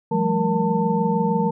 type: tone cluster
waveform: sine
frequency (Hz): 169.5 / 189.5 / 215.9 / 468.3 / 894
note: E3 / F#3 / A3 / A#4 / A5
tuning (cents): +49 / +42 / -33 / +8 / +27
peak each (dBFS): -24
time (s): 0.11-1.51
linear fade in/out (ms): 10
effects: none